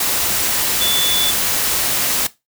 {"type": "tone in noise", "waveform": "sine", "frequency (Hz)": 3470, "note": "A7", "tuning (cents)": -25, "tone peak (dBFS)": -16, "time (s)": [0.81, 1.31], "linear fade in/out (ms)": 5, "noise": "white", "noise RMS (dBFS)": -18, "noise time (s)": [0, 2.27], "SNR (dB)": -1, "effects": ["noise-tail reverb RT60 0.2 s tail -17 dB re dry"]}